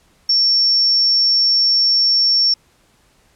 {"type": "tone", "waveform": "sine", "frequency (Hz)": 5460, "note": "F8", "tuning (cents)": -40, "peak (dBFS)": -11, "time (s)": [0.29, 2.54], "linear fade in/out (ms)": 5, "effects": ["pink hiss -56 dBFS RMS until 3.35 s", "low-pass 11000 Hz 12 dB/octave"]}